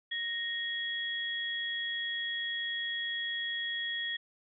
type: tone pair together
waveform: sine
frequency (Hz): 1864.7 / 3323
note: A#6 / G#7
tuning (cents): 0 / 0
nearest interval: minor seventh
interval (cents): 1000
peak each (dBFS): -35 / -35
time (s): 0.11-4.17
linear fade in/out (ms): 10
effects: none